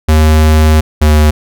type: tone pair in turn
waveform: square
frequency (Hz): 77.78 / 76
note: D#2 / D#2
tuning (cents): 0 / -40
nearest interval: unison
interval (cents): 40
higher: first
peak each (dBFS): -5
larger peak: neither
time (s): 0.08-0.81 / 1.01-1.31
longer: first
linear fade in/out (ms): 10
effects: none